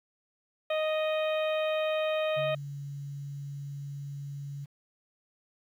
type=harmonic tone; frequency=622.3 Hz; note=D#5; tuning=in tune; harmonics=1 / 2 / 3 / 4 / 5 / 6; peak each=-27 / -38 / -42 / -38 / -43 / -44 dBFS; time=0.7-2.55 s; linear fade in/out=5 ms
type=tone with pitch glide; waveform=sine; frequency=142.7 to 141.31 Hz; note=D3 to C#3; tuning=-49 to +34 cents; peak=-36 dBFS; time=2.36-4.66 s; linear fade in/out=20 ms; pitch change=-17 cents; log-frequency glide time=2.47-2.8 s
effects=10-bit